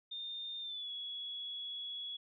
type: tone with pitch glide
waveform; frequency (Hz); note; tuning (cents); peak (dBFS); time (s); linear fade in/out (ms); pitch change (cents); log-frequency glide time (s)
sine; 3628 to 3366; A#7 to G#7; -48 to +23; -40; 0.11-2.17; 10; -129; 0.61-0.9
effects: none